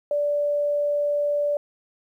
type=tone; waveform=sine; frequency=583 Hz; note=D5; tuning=13 cents flat; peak=-20 dBFS; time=0.11-1.57 s; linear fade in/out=2 ms; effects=10-bit